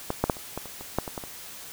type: clicks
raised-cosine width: 1 ms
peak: -12 / -7 / -7 / -27 / -17 / -26 / -25 / -9 / -19 / -18 / -23 dBFS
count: 11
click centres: 0.104 / 0.24 / 0.298 / 0.368 / 0.576 / 0.657 / 0.81 / 0.986 / 1.078 / 1.178 / 1.238 s
effects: white hiss -42 dBFS RMS until 1.72 s